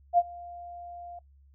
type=tone with ADSR envelope; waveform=sine; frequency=698.5 Hz; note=F5; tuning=in tune; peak=-16 dBFS; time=0.13-1.19 s; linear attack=50 ms; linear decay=43 ms; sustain=-24 dB; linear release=4 ms; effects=noise-tail reverb RT60 0.1 s tail -20 dB re dry + added 69 Hz sine -55 dBFS peak until 1.54 s